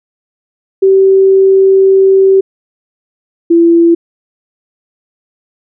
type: tone pair in turn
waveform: sine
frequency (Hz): 385.4 / 337.2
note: G4 / E4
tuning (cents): -29 / +39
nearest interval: major second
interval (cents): 232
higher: first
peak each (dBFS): -3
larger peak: neither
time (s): 0.82-2.41 / 3.5-3.95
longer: first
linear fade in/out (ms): 10
effects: none